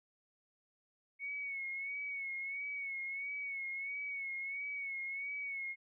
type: tone with vibrato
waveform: sine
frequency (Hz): 2213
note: C#7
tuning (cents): -3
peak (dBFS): -38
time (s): 1.19-5.76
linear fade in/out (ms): 50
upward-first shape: sine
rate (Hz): 1.5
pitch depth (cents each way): 52
effects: none